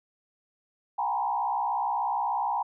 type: tone with frequency modulation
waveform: sine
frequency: 880 Hz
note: A5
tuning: in tune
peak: -25 dBFS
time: 0.98-2.63 s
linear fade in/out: 10 ms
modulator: 63.4 Hz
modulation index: 1.8
effects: none